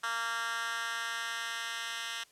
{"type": "tone with high-pass filter sweep", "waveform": "10% pulse", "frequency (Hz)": 230.4, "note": "A#3", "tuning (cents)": -20, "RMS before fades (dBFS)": -36, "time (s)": [0.03, 2.24], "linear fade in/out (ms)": 10, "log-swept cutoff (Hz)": [1400, 2200], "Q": 2.3, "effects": ["white hiss -63 dBFS RMS until 2.31 s", "low-pass 10000 Hz 12 dB/octave"]}